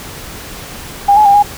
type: tone with pitch steps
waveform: sine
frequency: 806 / 847 / 803 / 821 Hz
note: G5 / G#5 / G5 / G#5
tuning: +48 / +34 / +41 / -20 cents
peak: -4 dBFS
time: 1.08-1.428 s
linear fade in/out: 10 ms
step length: 87 ms
effects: pink hiss -29 dBFS RMS until 1.57 s